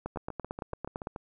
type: two click trains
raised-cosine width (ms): 1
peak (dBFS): -24 / -20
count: 8 / 10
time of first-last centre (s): 0.16-1.161 / 0.06-1.071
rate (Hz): 6.99 / 8.9
effects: none